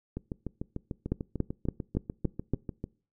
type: two click trains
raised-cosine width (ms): 3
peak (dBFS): -21 / -14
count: 19 / 6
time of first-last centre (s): 0.17-2.841 / 1.12-2.536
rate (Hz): 6.74 / 3.53
effects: noise-tail reverb RT60 0.4 s tail -23 dB re dry